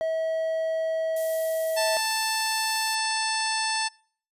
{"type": "tone", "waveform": "triangle", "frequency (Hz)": 645, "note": "E5", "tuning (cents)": -38, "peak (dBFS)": -22, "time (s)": [0.01, 1.97], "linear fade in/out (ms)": 0}
{"type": "high-pass noise", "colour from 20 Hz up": "pink", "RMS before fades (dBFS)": -38, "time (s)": [1.16, 2.95], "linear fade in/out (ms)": 5, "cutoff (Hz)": 11000, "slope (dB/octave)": 12}
{"type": "harmonic tone", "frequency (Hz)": 883, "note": "A5", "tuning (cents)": 6, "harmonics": [1, 2, 3, 4, 5, 6, 7, 9, 10], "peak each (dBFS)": [-29, -32, -34, -37, -32, -33, -39, -37, -36], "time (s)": [1.76, 3.89], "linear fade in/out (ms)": 20}
{"effects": ["noise-tail reverb RT60 0.5 s tail -25 dB re dry", "resampled to 32000 Hz"]}